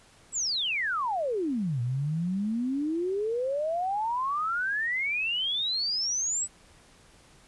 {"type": "exponential two-way sweep", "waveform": "sine", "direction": "down then up", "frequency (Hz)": [8050, 117.2, 8050], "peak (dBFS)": -26, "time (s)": [0.32, 6.48], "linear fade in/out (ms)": 50, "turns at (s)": 1.81, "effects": ["pink hiss -57 dBFS RMS until 7.47 s", "resampled to 24000 Hz"]}